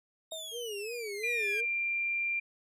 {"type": "exponential sweep", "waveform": "sawtooth", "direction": "down", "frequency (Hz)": [3737, 1585], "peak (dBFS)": -37, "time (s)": [0.31, 1.61], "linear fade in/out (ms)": 10}
{"type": "tone with exponential decay", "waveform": "sine", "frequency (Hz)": 639, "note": "D#5", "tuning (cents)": 46, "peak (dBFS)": -37, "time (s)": [0.32, 0.67], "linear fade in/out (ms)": 1, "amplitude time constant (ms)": 74}
{"type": "tone with vibrato", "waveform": "sine", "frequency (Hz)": 440, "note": "A4", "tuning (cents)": 0, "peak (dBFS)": -37, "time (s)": [0.51, 1.66], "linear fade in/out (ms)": 50, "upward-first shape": "sine", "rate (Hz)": 2.8, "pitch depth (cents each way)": 160}
{"type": "tone with pitch glide", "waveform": "sine", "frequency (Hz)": [2400, 2378], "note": ["D7", "D7"], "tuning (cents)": [37, 21], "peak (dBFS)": -29, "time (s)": [1.23, 2.4], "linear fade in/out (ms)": 10, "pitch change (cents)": -16, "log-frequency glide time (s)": [1.46, 1.61]}
{"effects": ["resampled to 32000 Hz"]}